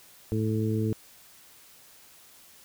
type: harmonic tone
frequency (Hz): 109.3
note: A2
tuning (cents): -11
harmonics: 1 / 2 / 3 / 4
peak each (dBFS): -27 / -30 / -32 / -33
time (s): 0.32-0.93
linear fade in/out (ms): 0
effects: white hiss -54 dBFS RMS until 2.64 s